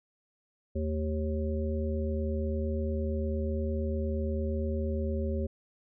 harmonic tone with a mistuned harmonic, 77.78 Hz, D#2, in tune, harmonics 1 / 3 / 5 / 7, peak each -30 / -35 / -37 / -38 dBFS, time 0.75-5.47 s, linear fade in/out 10 ms, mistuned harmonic 3, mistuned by -65 cents, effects none

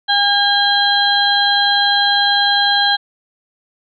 harmonic tone, 809 Hz, G#5, 46 cents flat, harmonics 1 / 2 / 4 / 5, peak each -17 / -17 / -17 / -17 dBFS, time 0.08-2.97 s, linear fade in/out 20 ms, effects none

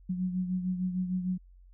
sine beating tone pair, 182.2 / 188.8 Hz, F#3 / F#3, -26 / +35 cents, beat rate 6.6 Hz, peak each -29 / -37 dBFS, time 0.09-1.38 s, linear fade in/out 10 ms, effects added 45 Hz sine -52 dBFS peak until 1.73 s

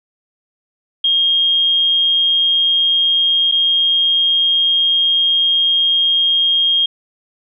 sine tone with dropouts, 3236 Hz, G#7, 46 cents flat, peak -11 dBFS, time 1.04-6.86 s, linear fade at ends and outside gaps 5 ms, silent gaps 3.515-3.521 s, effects none

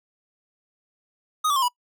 square tone with pitch steps, 1247 / 1150.1 / 1060.8 / 978.4 Hz, D#6 / D6 / C6 / B5, +3 / -37 / +23 / -16 cents, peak -20 dBFS, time 1.44-1.684 s, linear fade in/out 10 ms, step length 61 ms, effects noise-tail reverb RT60 0.1 s tail -26 dB re dry

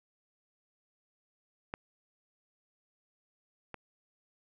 clicks, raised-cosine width 0.5 ms, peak -21 / -26 dBFS, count 2, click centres 1.739 / 3.743 s, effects none

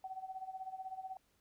sine tone with tremolo, 758 Hz, F#5, 42 cents sharp, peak -39 dBFS, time 0.04-1.17 s, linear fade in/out 2 ms, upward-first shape sine, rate 16 Hz, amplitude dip 80%, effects pink hiss -75 dBFS RMS until 1.4 s

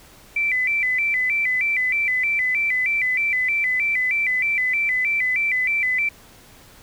sine tone with vibrato, 2168 Hz, C#7, 39 cents flat, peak -18 dBFS, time 0.36-6.09 s, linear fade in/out 5 ms, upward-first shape square, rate 3.2 Hz, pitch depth 130 cents each way, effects pink hiss -48 dBFS RMS until 6.82 s

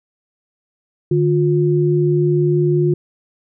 sine tone pair together, 149.47 / 355.5 Hz, D3 / F4, +31 / +31 cents, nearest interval octave + minor third, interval 1500 cents, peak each -15 dBFS, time 1.11-2.94 s, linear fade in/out 5 ms, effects none

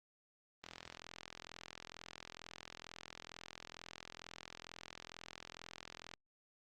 click train, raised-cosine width 0.2 ms, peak -30 dBFS, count 233, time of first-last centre 0.64-6.138 s, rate 42.2 Hz, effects Opus 32 kbps

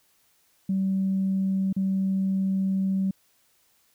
sine tone with dropouts, 191.9 Hz, G3, 37 cents flat, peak -21 dBFS, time 0.69-3.11 s, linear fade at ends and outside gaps 5 ms, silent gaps 1.728-1.764 s, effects tanh soft clip ceiling -17 dBFS + white hiss -65 dBFS RMS until 3.94 s

